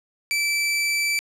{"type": "tone", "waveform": "sawtooth", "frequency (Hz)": 2323, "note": "D7", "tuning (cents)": -20, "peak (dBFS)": -17, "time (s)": [0.31, 1.19], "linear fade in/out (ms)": 0, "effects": ["low-pass 11000 Hz 12 dB/octave", "8-bit"]}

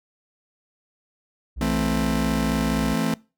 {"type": "tone", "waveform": "triangle", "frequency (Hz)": 60.8, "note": "B1", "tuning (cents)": -26, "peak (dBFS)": -27, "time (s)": [1.56, 2.95], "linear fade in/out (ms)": 20}
{"type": "chord", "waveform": "40% pulse", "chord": "A minor", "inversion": "second", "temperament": "just", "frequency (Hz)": [165, 220, 264], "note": ["E3", "A3", "C4"], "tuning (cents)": [2, 0, 16], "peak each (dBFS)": [-26, -24, -25], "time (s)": [1.61, 3.14], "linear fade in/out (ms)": 2}
{"effects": ["noise-tail reverb RT60 0.3 s tail -23 dB re dry"]}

